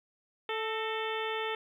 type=harmonic tone with a mistuned harmonic; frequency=440 Hz; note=A4; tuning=in tune; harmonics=1 / 2 / 3 / 4 / 5 / 6 / 7 / 8; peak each=-35 / -38 / -40 / -41 / -42 / -43 / -43 / -44 dBFS; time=0.49-1.55 s; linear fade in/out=2 ms; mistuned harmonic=4; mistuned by=+58 cents; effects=11-bit